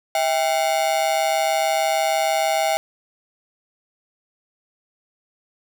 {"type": "ring-modulated tone", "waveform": "45% pulse", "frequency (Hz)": 720, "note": "F#5", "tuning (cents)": -47, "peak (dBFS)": -15, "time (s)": [0.15, 2.77], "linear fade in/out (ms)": 0, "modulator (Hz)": 73.2, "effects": []}